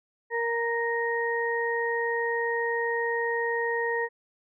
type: harmonic tone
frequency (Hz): 466.2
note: A#4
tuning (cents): 0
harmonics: 1 / 2 / 4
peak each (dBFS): -28 / -32 / -29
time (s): 0.3-4.09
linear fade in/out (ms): 50
effects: none